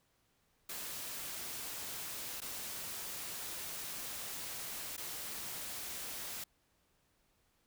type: noise with dropouts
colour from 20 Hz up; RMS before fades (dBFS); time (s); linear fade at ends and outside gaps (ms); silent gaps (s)
white; -43; 0.69-6.44; 5; 2.405-2.417 / 4.967-4.977
effects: pink hiss -75 dBFS RMS until 7.66 s